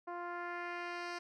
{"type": "tone with low-pass filter sweep", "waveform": "10% pulse", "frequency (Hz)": 349.2, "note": "F4", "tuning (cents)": 0, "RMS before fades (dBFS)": -42, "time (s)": [0.07, 1.19], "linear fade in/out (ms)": 10, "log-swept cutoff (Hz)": [950, 5100], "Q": 1.3, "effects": []}